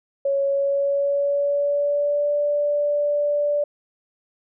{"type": "tone with pitch glide", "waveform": "sine", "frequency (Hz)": [554.4, 584], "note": ["C#5", "D5"], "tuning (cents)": [0, -10], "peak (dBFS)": -18, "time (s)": [0.25, 3.64], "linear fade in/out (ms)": 5, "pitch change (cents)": 90, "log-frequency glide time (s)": [0.44, 2.31], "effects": []}